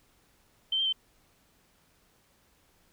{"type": "tone with pitch steps", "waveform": "sine", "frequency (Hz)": [3109, 3160, 3086], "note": ["G7", "G7", "G7"], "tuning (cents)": [-15, 13, -28], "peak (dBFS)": -25, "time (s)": [0.72, 0.927], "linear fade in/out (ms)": 5, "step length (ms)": 69, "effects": ["pink hiss -66 dBFS RMS until 2.92 s"]}